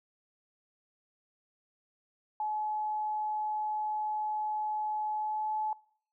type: tone with pitch glide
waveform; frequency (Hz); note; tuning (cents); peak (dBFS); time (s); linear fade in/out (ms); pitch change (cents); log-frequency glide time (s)
sine; 853 to 859.9; G#5 to A5; +46 to -40; -30; 2.4-5.73; 2; +14; 5.13-5.52
effects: noise-tail reverb RT60 0.6 s tail -23 dB re dry